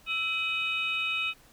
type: tone cluster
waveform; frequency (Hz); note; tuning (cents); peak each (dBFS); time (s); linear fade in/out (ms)
sine; 1320 / 2526 / 2965 / 3714; E6 / D#7 / F#7 / A#7; +2 / +26 / +3 / -7; -37 / -28 / -35 / -37; 0.06-1.34; 50
effects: tanh soft clip ceiling -18 dBFS + pink hiss -58 dBFS RMS until 1.52 s